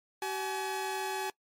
sawtooth tone pair together, 381.8 / 847.3 Hz, G4 / G#5, -46 / +34 cents, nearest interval octave + major second, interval 1380 cents, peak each -32 / -31 dBFS, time 0.22-1.3 s, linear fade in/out 2 ms, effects noise-tail reverb RT60 0.1 s tail -23 dB re dry + MP3 64 kbps

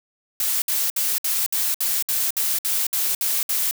blue noise bursts, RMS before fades -22 dBFS, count 12, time 0.4-3.711 s, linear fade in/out 2 ms, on 220 ms, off 61 ms, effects none

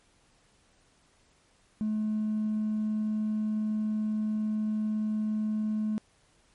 sine tone with hard clipping, 214.8 Hz, A3, 41 cents flat, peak -27 dBFS, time 1.81-5.98 s, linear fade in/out 0 ms, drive 1 dB, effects pink hiss -65 dBFS RMS until 6.54 s + MP3 48 kbps

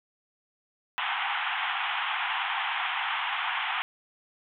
pink band-pass noise, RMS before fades -30 dBFS, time 0.98-3.82 s, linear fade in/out 0 ms, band 750 to 3400 Hz, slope 96 dB/octave, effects none

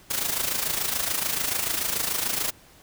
white noise with amplitude modulation, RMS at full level -24 dBFS, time 0.1-2.51 s, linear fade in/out 10 ms, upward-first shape sine, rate 26.9 Hz, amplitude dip 65%, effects pink hiss -53 dBFS RMS until 2.82 s

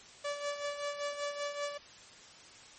sawtooth tone with tremolo, 578 Hz, D5, 28 cents flat, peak -29 dBFS, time 0.24-1.78 s, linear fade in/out 10 ms, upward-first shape sine, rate 5.2 Hz, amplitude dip 60%, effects white hiss -54 dBFS RMS until 2.78 s + MP3 32 kbps

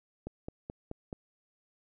click train, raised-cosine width 2 ms, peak -25 dBFS, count 5, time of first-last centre 0.27-1.128 s, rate 4.66 Hz, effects none

